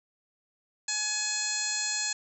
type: harmonic tone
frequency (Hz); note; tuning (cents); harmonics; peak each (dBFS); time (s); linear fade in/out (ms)
846; G#5; +32; 1 / 2 / 3 / 4 / 5 / 6 / 7 / 8 / 9; -44 / -37 / -38 / -43 / -34 / -41 / -41 / -33 / -35; 0.88-2.13; 5
effects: none